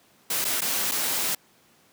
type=noise with dropouts; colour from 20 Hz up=white; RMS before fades=-26 dBFS; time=0.3-1.35 s; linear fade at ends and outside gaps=5 ms; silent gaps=0.445-0.449 / 0.608-0.617 / 0.914-0.918 s; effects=pink hiss -59 dBFS RMS until 1.92 s + high-pass 150 Hz 12 dB/octave